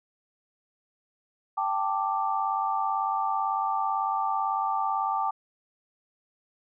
sine chord, G suspended second, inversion none, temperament just, 784 / 882 / 1176 Hz, G5 / A5 / D6, 0 / +4 / +2 cents, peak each -29 dBFS, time 1.57-5.31 s, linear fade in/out 10 ms, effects none

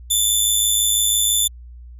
10% pulse tone with amplitude modulation, 3520 Hz, A7, in tune, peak -5 dBFS, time 0.1-1.48 s, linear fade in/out 10 ms, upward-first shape sine, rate 106 Hz, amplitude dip 45%, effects added 60 Hz sine -36 dBFS peak until 1.99 s + resampled to 32000 Hz

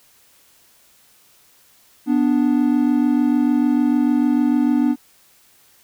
triangle tone pair together, 247 / 293.7 Hz, B3 / D4, 0 / 0 cents, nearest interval minor third, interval 300 cents, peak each -15 dBFS, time 2.06-4.96 s, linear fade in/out 50 ms, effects white hiss -54 dBFS RMS until 5.83 s

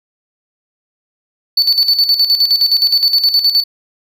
triangle tone with tremolo, 4489 Hz, C#8, 21 cents sharp, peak -6 dBFS, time 1.57-3.64 s, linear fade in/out 5 ms, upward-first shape square, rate 9.6 Hz, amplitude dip 65%, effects none

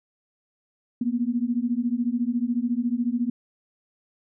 sine beating tone pair, 233.2 / 247.2 Hz, A#3 / B3, +1 / +2 cents, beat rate 14 Hz, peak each -25 dBFS, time 1.01-3.3 s, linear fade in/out 5 ms, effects none

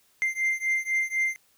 triangle beating tone pair, 2090 / 2094 Hz, C7 / C7, -2 / +1 cents, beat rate 4 Hz, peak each -25 / -26 dBFS, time 0.22-1.36 s, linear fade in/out 0 ms, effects white hiss -64 dBFS RMS until 1.57 s

